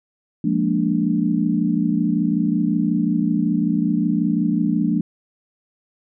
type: chord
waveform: sine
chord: Bb dominant seventh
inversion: second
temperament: equal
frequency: 174.61 / 207.7 / 233.1 / 293.7 Hz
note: F3 / Ab3 / Bb3 / D4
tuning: 0 / 0 / 0 / 0 cents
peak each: -22 dBFS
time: 0.44-5.01 s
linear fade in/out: 5 ms
effects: none